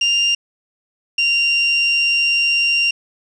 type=tone pair in turn; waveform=35% pulse; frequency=2794 / 2776 Hz; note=F7 / F7; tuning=0 / -11 cents; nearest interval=unison; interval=11 cents; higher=first; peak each=-12 dBFS; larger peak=neither; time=0.01-0.35 / 1.18-2.91 s; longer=second; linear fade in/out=5 ms; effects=resampled to 22050 Hz + 7-bit